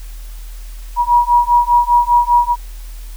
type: beating tone pair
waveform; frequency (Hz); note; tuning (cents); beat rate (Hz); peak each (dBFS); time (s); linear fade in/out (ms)
sine; 958 / 963; A#5 / B5; +47 / -44; 5; -12; 0.96-2.56; 50
effects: added 40 Hz sine -27 dBFS peak until 3.16 s + white hiss -43 dBFS RMS until 3.16 s